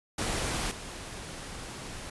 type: noise with level steps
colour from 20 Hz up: pink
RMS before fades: -31 / -41 dBFS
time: 0.18-2.1 s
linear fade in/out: 5 ms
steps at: 0.71 s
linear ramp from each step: 5 ms
effects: resampled to 24000 Hz